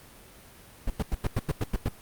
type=noise bursts; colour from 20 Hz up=brown; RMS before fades=-25 dBFS; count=9; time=0.87-1.886 s; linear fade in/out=5 ms; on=32 ms; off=91 ms; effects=pink hiss -51 dBFS RMS until 2.01 s + Opus 32 kbps